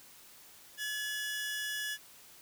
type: tone pair together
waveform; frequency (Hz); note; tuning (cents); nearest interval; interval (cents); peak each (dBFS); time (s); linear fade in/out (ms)
sawtooth; 1705 / 2918; G#6 / F#7; +45 / -25; major sixth; 930; -32 / -39; 0.77-1.98; 50
effects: white hiss -56 dBFS RMS until 2.41 s